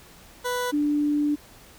20% pulse / sine tone pair in turn, 493.8 / 294.2 Hz, B4 / D4, 0 / +3 cents, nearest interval major sixth, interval 897 cents, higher first, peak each -20 dBFS, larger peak neither, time 0.44-0.72 / 0.72-1.36 s, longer second, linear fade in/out 20 ms, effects pink hiss -50 dBFS RMS until 1.78 s

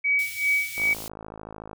sine tone with tremolo, 2270 Hz, C#7, 41 cents sharp, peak -18 dBFS, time 0.04-0.94 s, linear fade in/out 10 ms, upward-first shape sine, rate 2.6 Hz, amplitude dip 90%
white band-stop noise, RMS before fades -38 dBFS, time 0.19-1.08 s, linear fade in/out 0 ms, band 130 to 2200 Hz, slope 24 dB/octave
click train, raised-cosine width 1 ms, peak -24 dBFS, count 52, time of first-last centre 0.78-1.731 s, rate 53.6 Hz
effects none

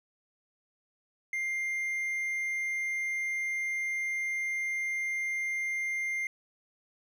triangle tone, 2100 Hz, C7, 6 cents sharp, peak -28 dBFS, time 1.33-6.27 s, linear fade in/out 2 ms, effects none

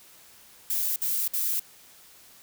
violet noise bursts, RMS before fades -27 dBFS, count 3, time 0.7-1.596 s, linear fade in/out 2 ms, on 260 ms, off 58 ms, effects white hiss -53 dBFS RMS until 2.42 s

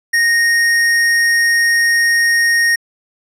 square tone, 1859 Hz, A#6, 5 cents flat, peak -11 dBFS, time 0.13-2.76 s, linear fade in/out 10 ms, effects low-pass 11000 Hz 12 dB/octave

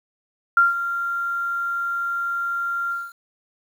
sine tone with ADSR envelope, 1386 Hz, F6, 14 cents flat, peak -10 dBFS, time 0.57-3.13 s, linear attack 3 ms, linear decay 160 ms, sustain -12 dB, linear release 220 ms, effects 8-bit

